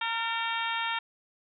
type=harmonic tone with a mistuned harmonic; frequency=459.8 Hz; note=A#4; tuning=24 cents flat; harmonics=2 / 3 / 4 / 5 / 6 / 7 / 8; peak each=-33 / -35 / -36 / -37 / -38 / -38 / -39 dBFS; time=0.01-0.99 s; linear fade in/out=5 ms; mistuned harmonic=4; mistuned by=-33 cents; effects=none